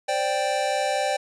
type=chord; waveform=square; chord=C suspended second; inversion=none; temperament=equal; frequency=523.3 / 587.3 / 784 Hz; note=C5 / D5 / G5; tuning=0 / 0 / 0 cents; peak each=-30 / -27 / -26 dBFS; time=0.08-1.17 s; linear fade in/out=10 ms; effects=resampled to 22050 Hz